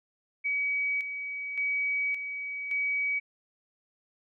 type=tone with tremolo; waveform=sine; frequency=2270 Hz; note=C#7; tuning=41 cents sharp; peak=-26 dBFS; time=0.44-3.2 s; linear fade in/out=20 ms; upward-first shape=square; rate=0.88 Hz; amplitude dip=55%; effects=none